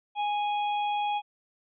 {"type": "harmonic tone", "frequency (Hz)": 828, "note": "G#5", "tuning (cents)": -5, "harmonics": [1, 3, 4], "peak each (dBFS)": [-26, -39, -40], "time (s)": [0.15, 1.22], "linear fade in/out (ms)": 50, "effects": []}